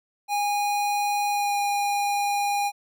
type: tone with pitch glide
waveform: square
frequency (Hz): 820 to 812.9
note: G#5 to G#5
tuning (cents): -22 to -37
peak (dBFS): -23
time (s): 0.28-2.72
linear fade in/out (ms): 50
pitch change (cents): -15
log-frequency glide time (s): 1.31-1.56
effects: none